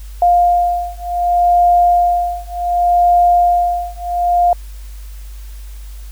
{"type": "beating tone pair", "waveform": "sine", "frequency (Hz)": [703, 703.67], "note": ["F5", "F5"], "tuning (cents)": [11, 13], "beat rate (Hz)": 0.67, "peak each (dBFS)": -13, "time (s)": [0.22, 4.53], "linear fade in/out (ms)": 2, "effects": ["added 50 Hz sine -28 dBFS peak until 6.11 s", "white hiss -45 dBFS RMS until 6.11 s"]}